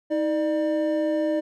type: tone pair together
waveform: triangle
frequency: 316.8 / 598 Hz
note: D#4 / D5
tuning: +31 / +31 cents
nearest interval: major seventh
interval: 1100 cents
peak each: -22 dBFS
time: 0.1-1.41 s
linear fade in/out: 20 ms
effects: none

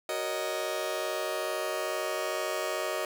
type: chord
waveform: sawtooth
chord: D# minor seventh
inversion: first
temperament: just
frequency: 373.4 / 466.7 / 560 / 622.3 Hz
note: F#4 / A#4 / C#5 / D#5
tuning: +16 / +2 / +18 / 0 cents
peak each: -33 / -34 / -34 / -29 dBFS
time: 0.09-3.05 s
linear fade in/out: 2 ms
effects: none

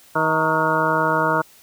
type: harmonic tone with a mistuned harmonic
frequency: 158.7 Hz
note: D#3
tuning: 35 cents sharp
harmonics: 1 / 2 / 3 / 4 / 6 / 7 / 8 / 9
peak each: -28 / -27 / -26 / -24 / -22 / -25 / -26 / -23 dBFS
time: 0.15-1.42 s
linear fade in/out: 10 ms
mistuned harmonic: 6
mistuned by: -53 cents
effects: white hiss -50 dBFS RMS until 1.62 s

